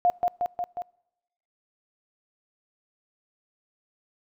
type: tone with echo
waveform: sine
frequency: 708 Hz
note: F5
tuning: 23 cents sharp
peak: -17 dBFS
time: 0.05-0.1 s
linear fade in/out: 0 ms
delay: 180 ms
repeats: 4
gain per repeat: -3 dB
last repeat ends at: 0.82 s
effects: noise-tail reverb RT60 0.9 s tail -26 dB re dry